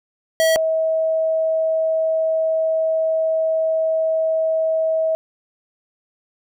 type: tone pair in turn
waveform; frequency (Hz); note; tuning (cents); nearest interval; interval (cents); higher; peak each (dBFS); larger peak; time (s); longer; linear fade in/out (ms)
square / sine; 646 / 641.9; E5 / E5; -35 / -46; unison; 11; first; -14 / -16; first; 0.4-0.56 / 0.56-5.15; second; 0
effects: none